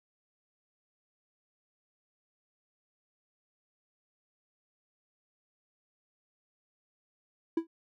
triangle tone with exponential decay, 329.6 Hz, E4, in tune, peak -20 dBFS, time 7.57-7.67 s, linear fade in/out 5 ms, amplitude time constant 20 ms, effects none

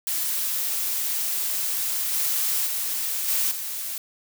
blue noise with level steps, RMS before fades -26 / -24 / -27 / -23 / -31 dBFS, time 0.07-3.98 s, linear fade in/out 2 ms, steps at 2.13 / 2.66 / 3.28 / 3.51 s, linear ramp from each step 5 ms, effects none

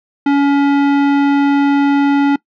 sine tone with tanh clipping, 282.1 Hz, C#4, 30 cents sharp, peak -11 dBFS, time 0.26-2.36 s, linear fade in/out 5 ms, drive 17 dB, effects noise-tail reverb RT60 0.1 s tail -22 dB re dry

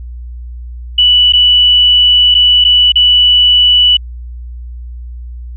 sine tone with dropouts, 2960 Hz, F#7, in tune, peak -4 dBFS, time 0.98-3.97 s, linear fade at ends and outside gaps 5 ms, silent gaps 1.324-1.334 / 2.344-2.349 / 2.642-2.648 / 2.921-2.956 s, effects added 60 Hz sine -23 dBFS peak until 5.56 s

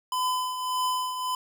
square tone with tremolo, 1011 Hz, B5, 40 cents sharp, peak -24 dBFS, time 0.12-1.35 s, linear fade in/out 2 ms, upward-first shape triangle, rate 1.7 Hz, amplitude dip 60%, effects none

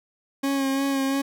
40% pulse tone with vibrato, 272.8 Hz, C#4, 28 cents flat, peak -21 dBFS, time 0.43-1.22 s, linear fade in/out 10 ms, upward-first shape sine, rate 2.9 Hz, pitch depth 24 cents each way, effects none

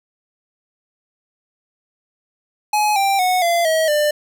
square tone with pitch steps, 843 / 786.5 / 733.9 / 684.7 / 638.9 / 596.1 Hz, G#5 / G5 / F#5 / F5 / D#5 / D5, +26 / +6 / -14 / -34 / +46 / +26 cents, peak -15 dBFS, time 2.73-4.11 s, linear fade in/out 5 ms, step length 230 ms, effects none

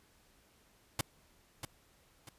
pink noise with echo, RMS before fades -32 dBFS, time 0.99-1.01 s, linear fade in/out 2 ms, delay 640 ms, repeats 2, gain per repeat -9 dB, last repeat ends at 2.29 s, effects pink hiss -67 dBFS RMS until 2.38 s + resampled to 32000 Hz

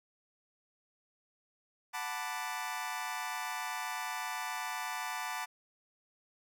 25% pulse chord, B minor seventh, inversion second, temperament equal, 740 / 880 / 987.8 / 1174.7 Hz, F#5 / A5 / B5 / D6, 0 / 0 / 0 / 0 cents, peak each -39 / -37 / -38 / -39 dBFS, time 1.93-5.46 s, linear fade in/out 20 ms, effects none

